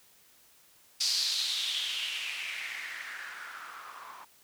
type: noise with low-pass filter sweep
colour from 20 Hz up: violet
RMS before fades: -35 dBFS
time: 1-4.25 s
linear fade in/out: 10 ms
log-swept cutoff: 4900 to 1000 Hz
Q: 4.6
effects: white hiss -61 dBFS RMS until 4.43 s